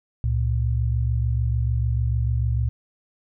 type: tone pair together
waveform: sine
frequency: 68.56 / 115.3 Hz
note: C#2 / A#2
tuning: -18 / -19 cents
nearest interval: major sixth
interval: 899 cents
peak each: -22 dBFS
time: 0.24-2.69 s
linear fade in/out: 0 ms
effects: none